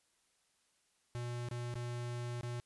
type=tone with dropouts; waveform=square; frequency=120.7 Hz; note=B2; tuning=39 cents flat; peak=-39 dBFS; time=1.15-2.6 s; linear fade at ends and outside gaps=0 ms; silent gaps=1.487-1.512 / 1.741-1.755 / 2.41-2.432 s; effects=white hiss -75 dBFS RMS until 2.65 s + resampled to 24000 Hz